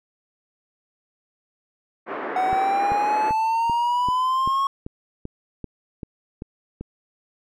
pink band-pass noise, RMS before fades -30 dBFS, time 2.06-3.33 s, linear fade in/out 50 ms, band 310 to 1800 Hz, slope 24 dB/octave
triangle exponential sweep, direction up, 740 to 1102 Hz, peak -17 dBFS, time 2.36-4.67 s, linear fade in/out 2 ms
click train, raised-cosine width 3 ms, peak -19 dBFS, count 12, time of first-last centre 2.53-6.81 s, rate 2.57 Hz
effects none

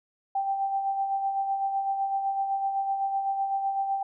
sine tone with tremolo, 784 Hz, G5, in tune, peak -23 dBFS, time 0.35-4.03 s, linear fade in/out 5 ms, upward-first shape sine, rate 7.9 Hz, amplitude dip 45%, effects none

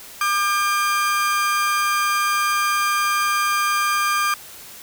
35% pulse tone pair together, 1198.6 / 1600 Hz, D6 / G6, +35 / +35 cents, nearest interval perfect fourth, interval 500 cents, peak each -17 / -23 dBFS, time 0.21-4.34 s, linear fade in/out 2 ms, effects white hiss -40 dBFS RMS until 4.82 s

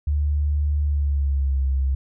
sine tone with pitch glide, 73.42 to 66.94 Hz, D2 to C2, 0 to +40 cents, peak -18 dBFS, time 0.07-1.95 s, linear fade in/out 5 ms, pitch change -160 cents, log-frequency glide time 0.83-1.62 s, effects none

